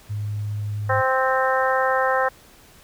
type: tone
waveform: sine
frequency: 104.3 Hz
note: G#2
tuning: 8 cents sharp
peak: -24 dBFS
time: 0.09-1.02 s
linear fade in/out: 20 ms
type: harmonic tone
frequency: 261.6 Hz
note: C4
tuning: in tune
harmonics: 2 / 3 / 4 / 5 / 6 / 7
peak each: -22 / -24 / -25 / -26 / -27 / -27 dBFS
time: 0.89-2.29 s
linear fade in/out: 10 ms
effects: pink hiss -50 dBFS RMS until 2.83 s